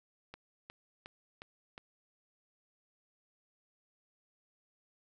click train, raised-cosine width 0.3 ms, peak -30 dBFS, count 5, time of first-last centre 0.34-1.779 s, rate 2.78 Hz, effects none

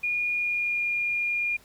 sine tone with pitch glide, 2435 to 2417 Hz, D#7 to D7, -38 to +49 cents, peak -24 dBFS, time 0.03-1.57 s, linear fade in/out 10 ms, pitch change -13 cents, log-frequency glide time 0.32-0.85 s, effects pink hiss -56 dBFS RMS until 1.64 s

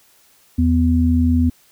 sine tone pair together, 82.8 / 248.1 Hz, E2 / B3, +8 / +8 cents, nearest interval octave + perfect fifth, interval 1900 cents, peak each -15 dBFS, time 0.58-1.5 s, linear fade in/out 10 ms, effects white hiss -54 dBFS RMS until 1.71 s

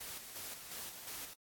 white noise with tremolo, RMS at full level -45 dBFS, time 0-1.34 s, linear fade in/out 10 ms, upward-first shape square, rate 2.8 Hz, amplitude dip 45%, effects AAC 64 kbps

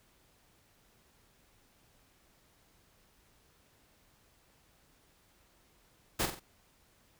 pink noise with echo, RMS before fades -31 dBFS, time 6.19-6.26 s, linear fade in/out 10 ms, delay 46 ms, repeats 3, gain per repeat -7 dB, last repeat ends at 6.398 s, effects pink hiss -67 dBFS RMS until 7.19 s

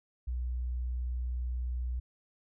sine tone, 61.5 Hz, B1, 7 cents flat, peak -31 dBFS, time 0.27-2 s, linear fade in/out 10 ms, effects none

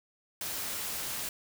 white noise, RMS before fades -36 dBFS, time 0.41-1.29 s, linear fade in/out 2 ms, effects none

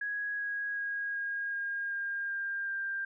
sine tone with pitch steps, 1661.2 / 1650.7 / 1640.2 / 1629.8 / 1619.5 / 1609.3 / 1599.1 / 1588.9 Hz, G#6 / G#6 / G#6 / G#6 / G#6 / G6 / G6 / G6, 0 / -11 / -22 / -33 / -44 / +45 / +34 / +23 cents, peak -32 dBFS, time 0.01-3.05 s, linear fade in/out 5 ms, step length 380 ms, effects none

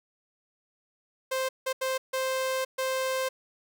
sawtooth tone bursts at uneven times, 523.3 Hz, C5, in tune, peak -23 dBFS, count 5, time 1.31-1.49 / 1.66-1.73 / 1.81-1.98 / 2.13-2.65 / 2.78-3.29 s, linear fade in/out 10 ms, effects none

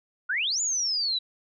sine exponential two-way sweep, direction up then down, 1383 to 7100 to 3869 Hz, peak -24 dBFS, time 0.29-1.19 s, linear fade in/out 10 ms, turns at 0.61 s, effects none

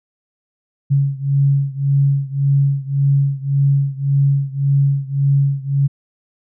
sine beating tone pair, 138.59 / 140.39 Hz, C#3 / C#3, 0 / +22 cents, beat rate 1.8 Hz, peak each -15 / -17 dBFS, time 0.9-5.88 s, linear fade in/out 20 ms, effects none

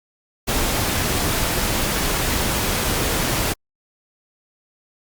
pink noise, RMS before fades -21 dBFS, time 0.47-3.54 s, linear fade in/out 20 ms, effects Opus 48 kbps

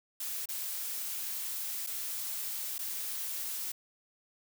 blue noise with dropouts, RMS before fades -37 dBFS, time 0.2-3.72 s, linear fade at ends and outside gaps 5 ms, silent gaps 0.458-0.487 / 1.865-1.87 / 2.782-2.79 s, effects none

